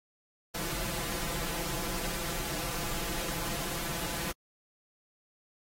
pink noise with comb filter, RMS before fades -35 dBFS, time 0.54-4.32 s, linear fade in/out 10 ms, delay 5.9 ms, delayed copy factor +0.75, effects AAC 48 kbps

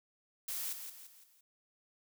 blue noise with echo, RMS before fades -39 dBFS, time 0.48-0.73 s, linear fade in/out 5 ms, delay 170 ms, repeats 4, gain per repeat -7 dB, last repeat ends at 1.41 s, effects none

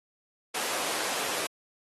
pink high-pass noise, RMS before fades -32 dBFS, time 0.54-1.47 s, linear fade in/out 10 ms, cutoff 460 Hz, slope 12 dB/octave, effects AAC 32 kbps

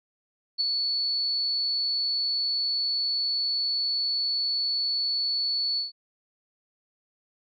sine tone with ADSR envelope, 4435 Hz, C#8, in tune, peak -20 dBFS, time 0.58-5.92 s, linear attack 27 ms, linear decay 10 ms, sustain -4 dB, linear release 140 ms, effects none

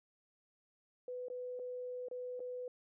sine tone with dropouts, 498.2 Hz, B4, 15 cents sharp, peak -40 dBFS, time 1.08-2.68 s, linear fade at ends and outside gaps 2 ms, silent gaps 1.284-1.3 / 1.592-1.596 / 2.085-2.112 / 2.395-2.402 s, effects none

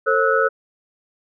sine tone cluster, 448.7 / 537 / 1299 / 1475 Hz, A4 / C5 / E6 / F#6, +34 / +45 / -26 / -6 cents, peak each -20 dBFS, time 0.06-0.49 s, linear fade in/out 20 ms, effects none

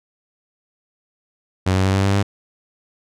sawtooth tone with pitch steps, 93.3 / 94.6 / 95.92 / 97.26 / 98.62 / 100 Hz, F#2 / F#2 / G2 / G2 / G2 / G2, +15 / +39 / -37 / -13 / +11 / +35 cents, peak -11 dBFS, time 1.66-2.23 s, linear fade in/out 10 ms, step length 95 ms, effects low-pass 8000 Hz 12 dB/octave

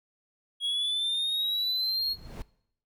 triangle exponential sweep, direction up, 3300 to 4316 Hz, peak -25 dBFS, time 0.6-2.16 s, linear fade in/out 50 ms
brown noise with exponential growth, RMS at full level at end -34 dBFS, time 1.82-2.42 s, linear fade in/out 1 ms, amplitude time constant 130 ms
effects noise-tail reverb RT60 0.7 s tail -21 dB re dry

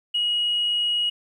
sine tone, 2898 Hz, F#7, 37 cents flat, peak -19 dBFS, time 0.14-1.1 s, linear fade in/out 10 ms, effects tanh soft clip ceiling -16 dBFS + 10-bit

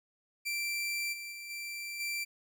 sawtooth tone with level steps, 2349 Hz, D7, in tune, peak -29 / -37 / -39 / -35 / -30 dBFS, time 0.45-2.25 s, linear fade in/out 20 ms, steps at 1.12 / 1.31 / 1.49 / 1.99 s, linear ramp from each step 20 ms, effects none

